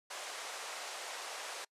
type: band-pass noise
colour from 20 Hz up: pink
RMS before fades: -44 dBFS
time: 0.1-1.65 s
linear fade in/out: 10 ms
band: 540 to 9300 Hz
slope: 24 dB/octave
effects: noise-tail reverb RT60 0.1 s tail -26 dB re dry + resampled to 32000 Hz